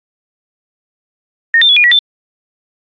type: tone with pitch steps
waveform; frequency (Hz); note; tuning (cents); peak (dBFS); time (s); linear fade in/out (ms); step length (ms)
sine; 1841 / 3585 / 3388 / 2436 / 1931 / 3542; A#6 / A7 / G#7 / D#7 / B6 / A7; -22 / +32 / +34 / -37 / -39 / +11; -5; 1.54-1.99; 2; 75
effects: AAC 64 kbps